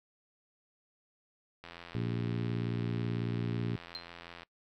click train, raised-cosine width 0.3 ms, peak -30 dBFS, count 240, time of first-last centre 1.64-4.432 s, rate 85.6 Hz
harmonic tone, 58.27 Hz, A#1, in tune, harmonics 2 / 3 / 4 / 5 / 6 / 7, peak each -34 / -38 / -40 / -42 / -44 / -45 dBFS, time 1.95-3.76 s, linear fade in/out 0 ms
sine tone with exponential decay, 4141 Hz, C8, 19 cents flat, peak -34 dBFS, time 3.95-4.08 s, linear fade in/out 0 ms, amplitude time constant 28 ms
effects noise-tail reverb RT60 0.1 s tail -22 dB re dry

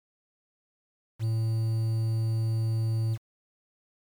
triangle tone with quantisation, 112.5 Hz, A2, 39 cents sharp, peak -22 dBFS, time 1.19-3.18 s, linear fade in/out 50 ms, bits 8, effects MP3 96 kbps

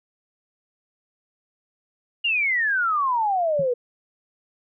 sine exponential sweep, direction down, 2876 to 474.5 Hz, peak -19 dBFS, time 2.24-3.74 s, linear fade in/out 10 ms
sine tone with exponential decay, 160.7 Hz, E3, 44 cents flat, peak -24 dBFS, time 3.59-3.69 s, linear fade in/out 5 ms, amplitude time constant 20 ms
effects none

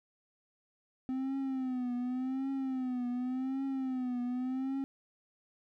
triangle tone with vibrato, 257.5 Hz, C4, 28 cents flat, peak -30 dBFS, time 1.09-4.84 s, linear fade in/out 0 ms, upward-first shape triangle, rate 0.88 Hz, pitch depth 100 cents each way, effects none

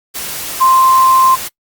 sine tone in noise, 1046.5 Hz, C6, in tune, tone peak -6 dBFS, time 0.6-1.36 s, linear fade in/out 20 ms, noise white, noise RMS -23 dBFS, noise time 0.14-1.49 s, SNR +14 dB, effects noise-tail reverb RT60 0.1 s tail -25 dB re dry + Opus 48 kbps

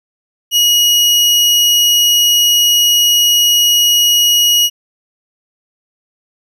30% pulse tone, 2900 Hz, F#7, 35 cents flat, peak -5 dBFS, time 0.51-4.7 s, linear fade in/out 50 ms, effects none

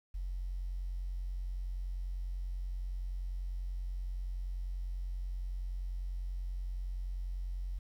sine tone, 45.19 Hz, F#1, 40 cents flat, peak -34 dBFS, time 0.14-7.79 s, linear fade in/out 10 ms, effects tanh soft clip ceiling -31 dBFS + 11-bit

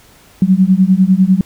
sine beating tone pair, 183.1 / 193.1 Hz, F#3 / G3, -18 / -26 cents, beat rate 10 Hz, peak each -10 dBFS, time 0.42-1.41 s, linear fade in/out 2 ms, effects pink hiss -45 dBFS RMS until 1.45 s

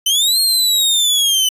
sawtooth linear two-way sweep, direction up then down, 3001 to 4265 to 3001 Hz, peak -9 dBFS, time 0.06-1.49 s, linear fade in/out 5 ms, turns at 0.4 s, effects resampled to 32000 Hz

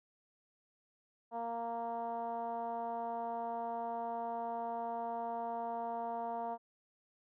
10% pulse tone with low-pass filter, 232.4 Hz, A#3, 5 cents flat, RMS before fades -39 dBFS, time 1.31-6.58 s, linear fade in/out 50 ms, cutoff 810 Hz, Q 9.2, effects none

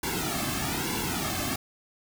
pink noise with flanger, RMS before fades -30 dBFS, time 0.03-1.56 s, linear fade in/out 5 ms, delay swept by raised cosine 1.6 to 2.11 ms, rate 1.1 Hz, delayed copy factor -1, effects none

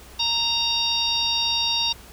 harmonic tone, 929 Hz, A#5, 6 cents flat, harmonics 1 / 3 / 4 / 5 / 6, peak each -31 / -28 / -23 / -27 / -29 dBFS, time 0.19-1.93 s, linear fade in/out 10 ms, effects added 60 Hz sine -46 dBFS peak until 2.12 s + pink hiss -46 dBFS RMS until 2.12 s

